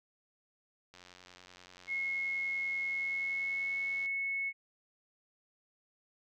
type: click train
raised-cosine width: 0.2 ms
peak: -36 dBFS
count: 283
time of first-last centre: 0.94-4.059 s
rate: 90.4 Hz
type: tone with pitch glide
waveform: sine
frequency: 2170 to 2198 Hz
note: C#7 to C#7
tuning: -37 to -15 cents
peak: -32 dBFS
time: 1.87-4.53 s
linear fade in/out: 50 ms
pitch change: +22 cents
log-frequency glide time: 2.84-3.76 s
effects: none